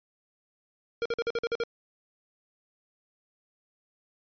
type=tone bursts; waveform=square; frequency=466.2 Hz; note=A#4; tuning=in tune; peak=-27 dBFS; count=8; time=1.02-1.636 s; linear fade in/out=0 ms; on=35 ms; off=48 ms; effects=resampled to 11025 Hz